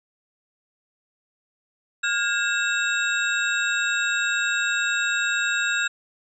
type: tone cluster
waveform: sine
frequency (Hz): 1418 / 1627 / 2659 / 3786 / 7540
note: F6 / G#6 / E7 / A#7 / A#8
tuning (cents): +26 / -36 / +14 / +26 / +19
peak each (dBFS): -25 / -25 / -30 / -30 / -32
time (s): 2.03-5.88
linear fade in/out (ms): 10
effects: none